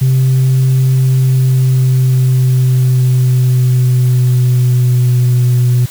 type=tone with pitch glide; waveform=sine; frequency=130.81 to 123.61 Hz; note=C3 to B2; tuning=0 to +2 cents; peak=-5 dBFS; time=0.01-5.86 s; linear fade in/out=10 ms; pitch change=-98 cents; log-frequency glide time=0.97-5.45 s; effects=tanh soft clip ceiling -5 dBFS + white hiss -32 dBFS RMS until 5.9 s